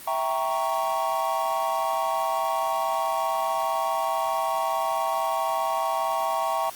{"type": "chord", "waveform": "triangle", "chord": "E diminished seventh", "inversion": "none", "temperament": "equal", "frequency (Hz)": [659.3, 784, 932.3, 1108.7], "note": ["E5", "G5", "Bb5", "Db6"], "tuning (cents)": [0, 0, 0, 0], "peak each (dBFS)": -27, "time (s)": [0.07, 6.7], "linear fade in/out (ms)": 5, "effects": ["white hiss -42 dBFS RMS until 6.75 s", "Opus 32 kbps"]}